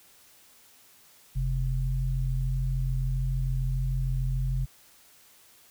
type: tone pair together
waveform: sine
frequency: 44.2 / 131 Hz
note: F1 / C3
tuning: +22 / +2 cents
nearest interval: octave + perfect fifth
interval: 1880 cents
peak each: -27 / -28 dBFS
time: 1.35-4.66 s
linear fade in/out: 20 ms
effects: white hiss -57 dBFS RMS until 5.7 s